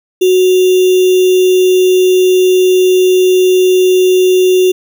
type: tone with sample-and-hold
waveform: sine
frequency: 369.1 Hz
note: F#4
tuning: 4 cents flat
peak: -5 dBFS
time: 0.21-4.72 s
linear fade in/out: 10 ms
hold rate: 3150 Hz
effects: none